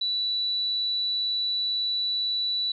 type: tone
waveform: sine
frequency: 3951 Hz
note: B7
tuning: in tune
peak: -24 dBFS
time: 0.01-2.72 s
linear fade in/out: 5 ms
effects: none